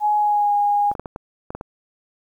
sine tone with pitch glide, 839 to 820.3 Hz, G#5 to G#5, +17 to -22 cents, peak -15 dBFS, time 0-0.94 s, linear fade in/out 50 ms, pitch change -39 cents, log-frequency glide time 0.17-0.53 s
clicks, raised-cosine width 1 ms, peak -17 dBFS, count 8, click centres 0.915 / 0.952 / 0.996 / 1.058 / 1.161 / 1.505 / 1.55 / 1.611 s
effects 9-bit

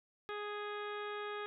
harmonic tone, 415.3 Hz, G#4, in tune, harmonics 1 / 2 / 3 / 4 / 5 / 6 / 7 / 8 / 9, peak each -42 / -49 / -45 / -48 / -54 / -54 / -63 / -54 / -58 dBFS, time 0.29-1.46 s, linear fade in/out 0 ms, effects none

